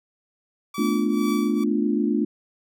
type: tone with tremolo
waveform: sawtooth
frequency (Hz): 1151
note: D6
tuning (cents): -35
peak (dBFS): -25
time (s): 0.74-1.64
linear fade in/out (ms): 5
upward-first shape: triangle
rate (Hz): 2.2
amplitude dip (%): 90
type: chord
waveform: sine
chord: B half-diminished seventh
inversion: third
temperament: equal with one note detuned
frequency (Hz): 220 / 247.7 / 293.7 / 349.2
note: A3 / B3 / D4 / F4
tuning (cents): 0 / +5 / 0 / 0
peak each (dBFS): -23 / -27 / -24 / -27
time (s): 0.78-2.25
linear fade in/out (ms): 5
effects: none